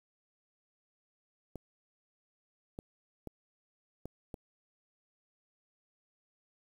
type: clicks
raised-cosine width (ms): 2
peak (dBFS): -28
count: 5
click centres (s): 1.557 / 2.789 / 3.273 / 4.056 / 4.342
effects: 9-bit